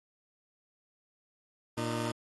15% pulse tone pair together, 116.54 / 305.4 Hz, A#2 / D#4, 0 / -32 cents, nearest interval octave + perfect fourth, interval 1668 cents, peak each -27 / -29 dBFS, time 1.77-2.12 s, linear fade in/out 10 ms, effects AAC 32 kbps

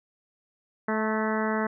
harmonic tone with a mistuned harmonic, 217.5 Hz, A3, 20 cents flat, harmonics 1 / 2 / 3 / 4 / 5 / 6 / 7 / 8 / 9, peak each -28 / -31 / -33 / -34 / -35 / -36 / -36 / -37 / -38 dBFS, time 0.88-1.67 s, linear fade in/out 5 ms, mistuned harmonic 4, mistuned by +19 cents, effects none

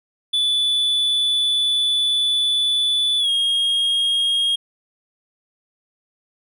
triangle tone with pitch glide, 3471 to 3257 Hz, A7 to G#7, -24 to -34 cents, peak -15 dBFS, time 0.33-4.56 s, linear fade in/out 10 ms, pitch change -110 cents, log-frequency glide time 3.19-3.29 s, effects none

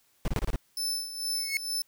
brown noise bursts, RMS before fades -27 dBFS, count 6, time 0.25-0.559 s, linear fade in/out 0 ms, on 29 ms, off 27 ms
sawtooth tone with tremolo, 5274 Hz, E8, in tune, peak -25 dBFS, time 0.77-1.82 s, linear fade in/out 2 ms, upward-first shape sine, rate 2.2 Hz, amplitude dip 70%
40% pulse tone with exponential growth, 2191 Hz, C#7, 21 cents flat, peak -22 dBFS, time 1.34-1.57 s, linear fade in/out 1 ms, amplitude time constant 50 ms
effects white hiss -67 dBFS RMS until 1.87 s

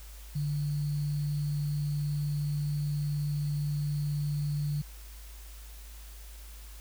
sine tone with sample-and-hold, 146.83 Hz, D3, in tune, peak -28 dBFS, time 0.35-4.82 s, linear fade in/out 10 ms, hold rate 4410 Hz, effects added 52 Hz sine -44 dBFS peak until 6.8 s + white hiss -53 dBFS RMS until 6.8 s

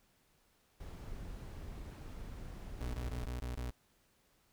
brown noise, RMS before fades -46 dBFS, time 0.8-3.26 s, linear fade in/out 5 ms
35% pulse tone bursts, 61.2 Hz, B1, 15 cents flat, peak -36 dBFS, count 6, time 2.81-3.705 s, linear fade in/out 0 ms, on 130 ms, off 23 ms
effects pink hiss -72 dBFS RMS until 4.52 s

